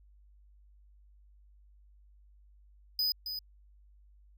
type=tone with echo; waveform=square; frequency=4991 Hz; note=D#8; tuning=5 cents sharp; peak=-28 dBFS; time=2.99-3.12 s; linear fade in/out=2 ms; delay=270 ms; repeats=1; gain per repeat=-8 dB; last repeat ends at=3.39 s; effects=added 50 Hz sine -57 dBFS peak until 4.37 s